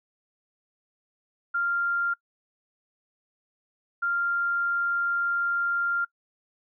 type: tone bursts at uneven times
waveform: sine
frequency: 1393 Hz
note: F6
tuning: 5 cents flat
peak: -23 dBFS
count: 2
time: 1.54-2.14 / 4.02-6.05 s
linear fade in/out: 10 ms
effects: noise-tail reverb RT60 0.1 s tail -23 dB re dry